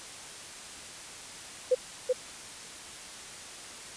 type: tone with echo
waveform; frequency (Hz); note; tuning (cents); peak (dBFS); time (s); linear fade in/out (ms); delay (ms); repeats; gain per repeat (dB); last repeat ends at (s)
sine; 506; B4; +42; -19; 1.71-1.75; 10; 380; 1; -3; 2.13
effects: white hiss -44 dBFS RMS until 3.96 s + resampled to 22050 Hz